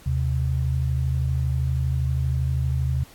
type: tone pair together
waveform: sine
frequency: 77.12 / 129.7 Hz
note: D#2 / C3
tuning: -15 / -15 cents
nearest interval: major sixth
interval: 900 cents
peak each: -23 dBFS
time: 0.06-3.04 s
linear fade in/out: 5 ms
effects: pink hiss -50 dBFS RMS until 3.14 s + AAC 64 kbps